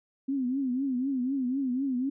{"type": "tone with vibrato", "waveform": "sine", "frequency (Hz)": 261.6, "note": "C4", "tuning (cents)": 0, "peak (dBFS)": -26, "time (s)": [0.28, 2.1], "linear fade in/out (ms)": 10, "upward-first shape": "triangle", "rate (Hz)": 4, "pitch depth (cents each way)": 140, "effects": []}